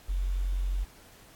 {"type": "tone with quantisation", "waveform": "sine", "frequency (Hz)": 45.53, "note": "F#1", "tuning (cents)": -27, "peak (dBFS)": -26, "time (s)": [0.08, 0.85], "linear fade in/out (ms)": 20, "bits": 9, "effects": ["pink hiss -55 dBFS RMS until 1.35 s", "AAC 64 kbps"]}